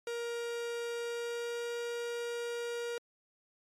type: tone with pitch glide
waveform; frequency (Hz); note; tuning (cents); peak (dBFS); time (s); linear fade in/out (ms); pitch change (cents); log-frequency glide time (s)
45% pulse; 471 to 473.7; A#4 to A#4; +18 to +28; -35; 0.07-2.98; 2; +10; 0.96-1.73
effects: low-pass 10000 Hz 12 dB/octave + MP3 64 kbps